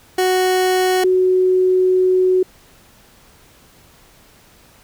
30% pulse / sine tone pair in turn, 370 / 370 Hz, F#4 / F#4, 0 / 0 cents, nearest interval unison, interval 0 cents, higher neither, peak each -11 dBFS, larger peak neither, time 0.18-1.04 / 1.04-2.43 s, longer second, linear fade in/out 5 ms, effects pink hiss -49 dBFS RMS until 4.83 s

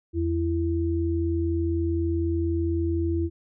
sine tone pair together, 83.44 / 334.5 Hz, E2 / E4, +22 / +25 cents, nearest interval 2 octaves, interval 2403 cents, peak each -25 / -25 dBFS, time 0.13-3.3 s, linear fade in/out 50 ms, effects none

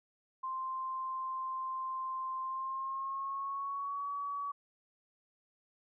sine tone with pitch glide, 1046.5 to 1134.6 Hz, C6 to C#6, 0 to +40 cents, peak -35 dBFS, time 0.43-4.52 s, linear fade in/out 10 ms, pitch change +140 cents, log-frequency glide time 2.42-4.1 s, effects none

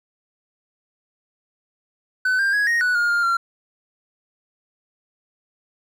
triangle tone with pitch steps, 1510 / 1591 / 1665 / 1868 / 1478 / 1421 / 1406 / 1374 Hz, F#6 / G6 / G#6 / A#6 / F#6 / F6 / F6 / F6, +35 / +25 / +4 / +3 / -2 / +30 / +11 / -29 cents, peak -15 dBFS, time 2.25-3.37 s, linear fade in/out 5 ms, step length 140 ms, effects none

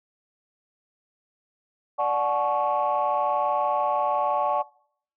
sine chord, D major seventh, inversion none, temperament equal with one note detuned, 587.3 / 740 / 860.9 / 1108.7 Hz, D5 / F#5 / A5 / C#6, 0 / 0 / -38 / 0 cents, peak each -26 dBFS, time 1.98-4.63 s, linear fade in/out 20 ms, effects noise-tail reverb RT60 0.6 s tail -22 dB re dry + tanh soft clip ceiling -14 dBFS

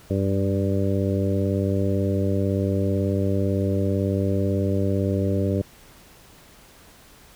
harmonic tone with a mistuned harmonic, 98 Hz, G2, in tune, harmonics 1 / 2 / 3 / 4 / 5 / 6, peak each -23 / -26 / -28 / -29 / -30 / -31 dBFS, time 0.1-5.62 s, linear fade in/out 5 ms, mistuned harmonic 1, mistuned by -22 cents, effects pink hiss -50 dBFS RMS until 7.35 s

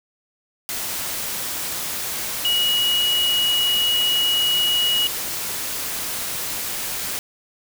sine tone in noise, 2906 Hz, F#7, 32 cents flat, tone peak -17 dBFS, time 2.45-5.07 s, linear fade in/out 0 ms, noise white, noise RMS -27 dBFS, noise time 0.69-7.19 s, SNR +7 dB, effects none

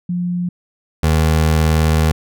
sine / 25% pulse tone pair in turn, 176.9 / 78.8 Hz, F3 / D#2, +23 / +23 cents, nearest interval octave + major second, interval 1400 cents, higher first, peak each -17 / -8 dBFS, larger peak second, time 0.09-0.49 / 1.03-2.12 s, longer second, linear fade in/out 5 ms, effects none

